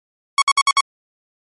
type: tone bursts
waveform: sawtooth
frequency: 1108.7 Hz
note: C#6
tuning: in tune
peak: -7 dBFS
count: 5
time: 0.38-0.807 s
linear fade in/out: 2 ms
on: 39 ms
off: 58 ms
effects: MP3 48 kbps